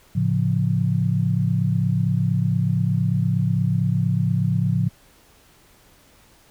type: chord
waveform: sine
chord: A augmented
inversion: none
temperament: equal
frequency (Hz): 110 / 138.59 / 174.61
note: A2 / C#3 / E#3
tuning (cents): 0 / 0 / 0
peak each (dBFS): -22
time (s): 0.15-4.89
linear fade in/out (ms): 10
effects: pink hiss -54 dBFS RMS until 6.5 s